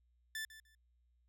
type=tone with echo; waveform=sawtooth; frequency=1760 Hz; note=A6; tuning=in tune; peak=-36 dBFS; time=0.35-0.45 s; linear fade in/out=2 ms; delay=150 ms; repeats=2; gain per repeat=-14 dB; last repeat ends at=0.75 s; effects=added 60 Hz sine -70 dBFS peak until 1.28 s